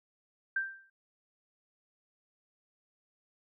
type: tone with exponential decay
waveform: sine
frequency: 1572 Hz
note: G6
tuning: 4 cents sharp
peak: -26 dBFS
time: 0.56-0.9 s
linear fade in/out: 5 ms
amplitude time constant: 73 ms
effects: none